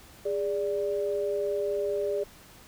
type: tone pair together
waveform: sine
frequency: 409.6 / 584.8 Hz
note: G#4 / D5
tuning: -24 / -7 cents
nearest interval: tritone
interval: 617 cents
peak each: -28 / -30 dBFS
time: 0.25-2.24 s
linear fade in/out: 10 ms
effects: pink hiss -52 dBFS RMS until 2.67 s